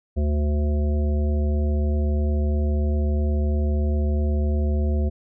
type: harmonic tone with a mistuned harmonic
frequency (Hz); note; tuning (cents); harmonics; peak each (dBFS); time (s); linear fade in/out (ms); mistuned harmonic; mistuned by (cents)
74; D2; +14; 1 / 3 / 5 / 7 / 9; -19 / -29 / -33 / -36 / -38; 0.16-5.1; 20; 3; -24
effects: none